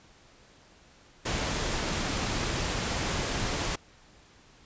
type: noise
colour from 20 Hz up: pink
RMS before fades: -30 dBFS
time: 1.25-3.76 s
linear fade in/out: 10 ms
effects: pink hiss -57 dBFS RMS until 4.65 s + resampled to 16000 Hz